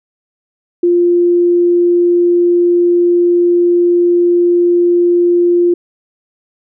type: tone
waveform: sine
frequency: 349.2 Hz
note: F4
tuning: in tune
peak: -7 dBFS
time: 0.83-5.74 s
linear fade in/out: 5 ms
effects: none